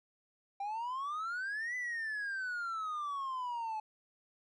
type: exponential two-way sweep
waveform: triangle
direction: up then down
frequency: 784 to 2012 to 855 Hz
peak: -33 dBFS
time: 0.6-3.8 s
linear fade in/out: 5 ms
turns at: 1.76 s
effects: tanh soft clip ceiling -29 dBFS + resampled to 22050 Hz